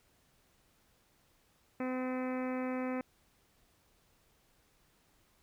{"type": "harmonic tone", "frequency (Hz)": 255.7, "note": "C4", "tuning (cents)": -40, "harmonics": [1, 2, 3, 4, 5, 6, 7, 8, 9, 10], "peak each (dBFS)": [-35, -39, -46, -48, -48, -53, -52, -51, -53, -55], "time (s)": [1.8, 3.01], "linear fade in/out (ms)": 2, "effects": ["pink hiss -70 dBFS RMS until 5.42 s"]}